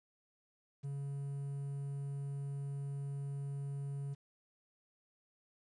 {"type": "tone with quantisation", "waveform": "triangle", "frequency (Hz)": 140, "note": "C#3", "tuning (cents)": 18, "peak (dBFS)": -36, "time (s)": [0.83, 4.15], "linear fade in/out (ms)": 20, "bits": 11, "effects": ["resampled to 22050 Hz"]}